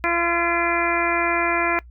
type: harmonic tone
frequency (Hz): 341.6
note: F4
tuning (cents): -38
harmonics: 1 / 2 / 3 / 4 / 5 / 6 / 7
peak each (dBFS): -26 / -26 / -26 / -26 / -26 / -26 / -26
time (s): 0.04-1.79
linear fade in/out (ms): 0
effects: noise-tail reverb RT60 0.1 s tail -22 dB re dry + added 60 Hz sine -41 dBFS peak until 1.9 s